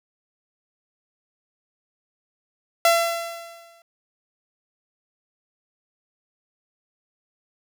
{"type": "tone with exponential decay", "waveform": "sawtooth", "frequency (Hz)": 676, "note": "E5", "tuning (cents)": 43, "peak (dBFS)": -9, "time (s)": [2.85, 3.82], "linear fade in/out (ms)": 2, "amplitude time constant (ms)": 210, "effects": []}